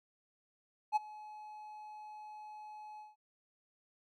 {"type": "tone with ADSR envelope", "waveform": "triangle", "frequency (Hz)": 850, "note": "G#5", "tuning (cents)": 40, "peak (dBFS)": -23, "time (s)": [0.92, 3.16], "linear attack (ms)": 41, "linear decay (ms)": 19, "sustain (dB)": -22, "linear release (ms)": 170, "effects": []}